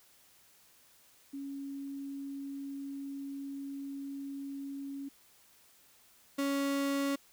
sine / 35% pulse tone pair in turn, 277.2 / 278.5 Hz, C#4 / C#4, 0 / +8 cents, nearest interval unison, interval 8 cents, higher second, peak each -38 / -28 dBFS, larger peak second, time 1.33-5.09 / 6.38-7.16 s, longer first, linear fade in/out 10 ms, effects white hiss -63 dBFS RMS until 7.32 s

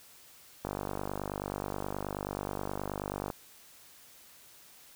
click train, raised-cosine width 1 ms, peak -20 dBFS, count 132, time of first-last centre 0.65-3.302 s, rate 49.4 Hz, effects white hiss -56 dBFS RMS until 4.95 s

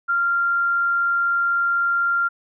sine tone, 1388 Hz, F6, 11 cents flat, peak -17 dBFS, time 0.08-2.29 s, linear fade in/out 20 ms, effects none

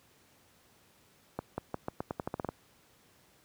accelerating click train, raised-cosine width 1 ms, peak -19 dBFS, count 12, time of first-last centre 1.39-2.489 s, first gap 190 ms, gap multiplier 0.86, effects pink hiss -64 dBFS RMS until 3.44 s + high-pass 80 Hz 12 dB/octave

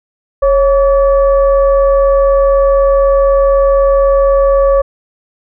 sine tone with frequency modulation, 550 Hz, C#5, 14 cents flat, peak -6 dBFS, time 0.42-4.82 s, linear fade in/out 10 ms, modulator 592 Hz, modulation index 0.57, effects none

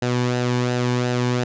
sawtooth tone with flanger, 123.47 Hz, B2, in tune, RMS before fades -21 dBFS, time 0.02-1.44 s, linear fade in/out 5 ms, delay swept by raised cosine 0.88 to 1.55 ms, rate 2.8 Hz, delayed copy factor -0.5, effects resampled to 16000 Hz

